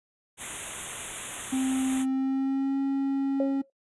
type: band-stop noise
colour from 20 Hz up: white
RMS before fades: -35 dBFS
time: 0.37-2.06 s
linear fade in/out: 50 ms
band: 3700 to 6400 Hz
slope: 96 dB/octave
type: tone with pitch glide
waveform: triangle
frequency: 262.8 to 273.3 Hz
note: C4 to C#4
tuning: +8 to -24 cents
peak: -22 dBFS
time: 1.52-3.62 s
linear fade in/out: 10 ms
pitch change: +68 cents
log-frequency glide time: 1.98-2.79 s
type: tone with exponential decay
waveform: sine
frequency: 546 Hz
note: C#5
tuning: 26 cents flat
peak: -22 dBFS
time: 3.4-3.7 s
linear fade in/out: 2 ms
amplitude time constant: 65 ms
effects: noise-tail reverb RT60 0.1 s tail -19 dB re dry + resampled to 24000 Hz